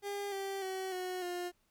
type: tone with pitch steps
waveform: 30% pulse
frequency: 403.7 / 390.9 / 378.4 / 366.4 / 354.7 Hz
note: G#4 / G4 / F#4 / F#4 / F4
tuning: -49 / -5 / +39 / -17 / +27 cents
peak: -34 dBFS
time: 0.02-1.52 s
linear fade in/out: 50 ms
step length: 300 ms
effects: pink hiss -75 dBFS RMS until 1.7 s